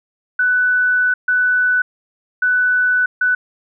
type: tone bursts at uneven times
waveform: sine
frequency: 1492 Hz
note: F#6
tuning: 14 cents sharp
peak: -12 dBFS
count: 4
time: 0.39-1.14 / 1.28-1.82 / 2.42-3.06 / 3.21-3.35 s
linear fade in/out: 5 ms
effects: none